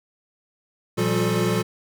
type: tone cluster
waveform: square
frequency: 117.9 / 174.3 / 194.1 / 358 / 435.5 Hz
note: A#2 / F3 / G3 / F4 / A4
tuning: +20 / -3 / -17 / +43 / -18 cents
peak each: -27 dBFS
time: 0.97-1.63 s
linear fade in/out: 20 ms
effects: none